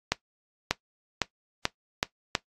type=accelerating click train; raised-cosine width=0.2 ms; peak=-5 dBFS; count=6; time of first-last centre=0.12-2.352 s; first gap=590 ms; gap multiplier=0.86; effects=noise-tail reverb RT60 0.1 s tail -18 dB re dry + AAC 32 kbps